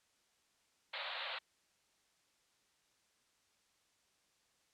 white band-pass noise, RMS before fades -43 dBFS, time 0.93-1.39 s, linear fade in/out 10 ms, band 520 to 4200 Hz, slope 96 dB/octave, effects white hiss -75 dBFS RMS until 4.73 s + low-pass 8000 Hz 12 dB/octave

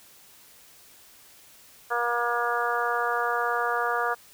harmonic tone, 238.4 Hz, A#3, 39 cents sharp, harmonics 2 / 3 / 4 / 5 / 6 / 7, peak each -31 / -30 / -32 / -29 / -30 / -33 dBFS, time 1.9-4.15 s, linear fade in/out 20 ms, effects white hiss -53 dBFS RMS until 4.33 s

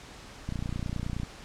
click train, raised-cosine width 5 ms, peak -20 dBFS, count 23, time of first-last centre 0.49-1.233 s, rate 29.6 Hz, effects pink hiss -47 dBFS RMS until 1.44 s + low-pass 7000 Hz 12 dB/octave

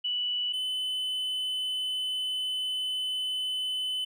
sine / triangle tone pair in turn, 2960 / 3022 Hz, F#7 / F#7, 0 / +36 cents, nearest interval unison, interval 36 cents, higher second, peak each -27 dBFS, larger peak neither, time 0.04-0.53 / 0.53-4.05 s, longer second, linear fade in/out 10 ms, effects none

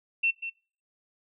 sine tone with echo, 2700 Hz, E7, 41 cents sharp, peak -22 dBFS, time 0.23-0.31 s, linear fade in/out 10 ms, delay 190 ms, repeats 1, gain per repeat -10 dB, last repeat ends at 0.5 s, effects noise-tail reverb RT60 0.4 s tail -23 dB re dry

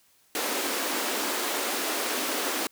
pink high-pass noise, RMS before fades -29 dBFS, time 0.35-2.67 s, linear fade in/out 2 ms, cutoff 250 Hz, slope 48 dB/octave, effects white hiss -63 dBFS RMS until 2.71 s

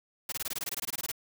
white noise bursts, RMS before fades -34 dBFS, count 16, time 0.29-1.117 s, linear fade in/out 5 ms, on 32 ms, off 21 ms, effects none

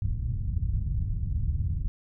white low-pass noise, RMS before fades -28 dBFS, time 0.02-1.88 s, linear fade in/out 0 ms, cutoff 110 Hz, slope 24 dB/octave, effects none

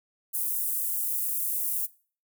pink high-pass noise, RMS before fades -29 dBFS, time 0.33-1.87 s, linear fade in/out 20 ms, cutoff 11000 Hz, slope 24 dB/octave, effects noise-tail reverb RT60 0.4 s tail -20 dB re dry

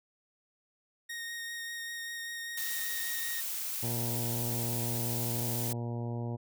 sawtooth tone with vibrato, 1860 Hz, A#6, 4 cents flat, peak -34 dBFS, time 1.09-3.41 s, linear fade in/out 10 ms, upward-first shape sine, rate 5.1 Hz, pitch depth 11 cents each way
blue noise, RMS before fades -36 dBFS, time 2.57-5.73 s, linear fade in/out 5 ms
harmonic tone, 118.5 Hz, A#2, 29 cents sharp, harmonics 1 / 2 / 3 / 4 / 5 / 6 / 7 / 8, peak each -34 / -40 / -44 / -46 / -48 / -50 / -51 / -52 dBFS, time 3.82-6.37 s, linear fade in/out 20 ms
effects none

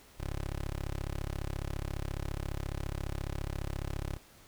15% pulse tone, 34.55 Hz, C#1, 5 cents flat, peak -28 dBFS, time 0.17-4.19 s, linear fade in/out 50 ms, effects pink hiss -58 dBFS RMS until 4.47 s

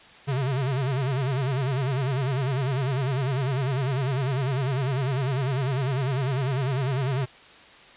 square tone with vibrato, 132.8 Hz, C3, 26 cents sharp, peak -24 dBFS, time 0.27-7.26 s, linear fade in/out 20 ms, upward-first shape sine, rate 10 Hz, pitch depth 130 cents each way, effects white hiss -49 dBFS RMS until 7.96 s + resampled to 8000 Hz

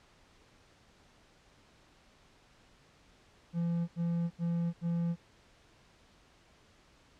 triangle tone bursts, 169.9 Hz, F3, 47 cents flat, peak -27 dBFS, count 4, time 3.53-5.161 s, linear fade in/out 50 ms, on 350 ms, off 77 ms, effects pink hiss -63 dBFS RMS until 7.19 s + low-pass 6000 Hz 12 dB/octave

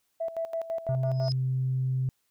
sine tone with tremolo, 659.3 Hz, E5, in tune, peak -27 dBFS, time 0.2-1.3 s, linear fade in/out 10 ms, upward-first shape square, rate 6 Hz, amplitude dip 75%
sine tone, 130 Hz, C3, 11 cents flat, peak -24 dBFS, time 0.89-2.09 s, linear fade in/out 0 ms
sine tone with exponential growth, 5080 Hz, D#8, 35 cents sharp, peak -29 dBFS, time 1.05-1.32 s, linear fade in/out 0 ms, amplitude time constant 57 ms
effects tanh soft clip ceiling -19 dBFS + white hiss -74 dBFS RMS until 2.3 s

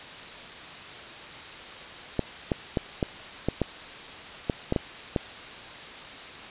clicks, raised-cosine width 2 ms, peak -10 dBFS, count 10, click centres 2.193 / 2.518 / 2.772 / 3.028 / 3.486 / 3.617 / 4.498 / 4.724 / 4.762 / 5.162 s, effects white hiss -41 dBFS RMS until 6.5 s + resampled to 8000 Hz

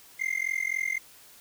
triangle tone with amplitude modulation, 2102 Hz, C7, 7 cents sharp, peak -21 dBFS, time 0.19-0.99 s, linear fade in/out 20 ms, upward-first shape sine, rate 43.7 Hz, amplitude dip 100%, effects white hiss -53 dBFS RMS until 1.4 s

